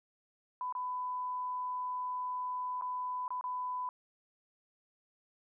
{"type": "tone with dropouts", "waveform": "sine", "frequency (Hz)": 1000, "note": "B5", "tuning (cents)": 21, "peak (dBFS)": -34, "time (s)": [0.61, 3.89], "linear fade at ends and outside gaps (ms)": 1, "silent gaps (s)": [[0.725, 0.751], [2.812, 2.821], [3.28, 3.305], [3.411, 3.44]], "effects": []}